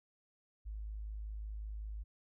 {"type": "tone", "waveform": "sine", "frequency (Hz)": 52.7, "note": "G#1", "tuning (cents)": 26, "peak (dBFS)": -40, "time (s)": [0.65, 2.04], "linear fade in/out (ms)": 20, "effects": []}